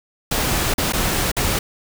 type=noise with dropouts; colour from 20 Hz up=pink; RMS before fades=-20 dBFS; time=0.31-1.59 s; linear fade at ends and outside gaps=5 ms; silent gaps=0.74-0.78 / 0.924-0.933 / 1.317-1.366 s; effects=none